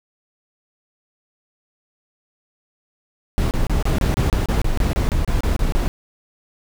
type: noise bursts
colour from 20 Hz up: brown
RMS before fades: -18 dBFS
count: 16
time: 3.38-5.88 s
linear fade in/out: 0 ms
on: 130 ms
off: 28 ms
effects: none